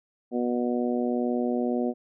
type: harmonic tone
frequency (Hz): 121.9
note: B2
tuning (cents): -22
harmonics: 2 / 3 / 4 / 5 / 6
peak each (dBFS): -26 / -30 / -32 / -34 / -36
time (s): 0.31-1.94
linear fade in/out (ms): 50
effects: none